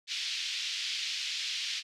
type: band-pass noise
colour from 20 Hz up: pink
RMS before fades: -35 dBFS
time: 0.07-1.83 s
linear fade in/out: 50 ms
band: 2600 to 5200 Hz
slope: 24 dB/octave
effects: none